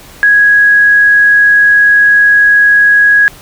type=tone; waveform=sine; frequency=1661.2 Hz; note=G#6; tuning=in tune; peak=-3 dBFS; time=0.23-3.28 s; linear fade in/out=0 ms; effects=pink hiss -35 dBFS RMS until 3.41 s